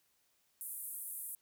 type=band-pass noise; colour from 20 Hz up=pink; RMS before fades=-44 dBFS; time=0.61-1.35 s; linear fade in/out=0 ms; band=9300 to 15000 Hz; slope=48 dB/octave; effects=white hiss -75 dBFS RMS until 1.41 s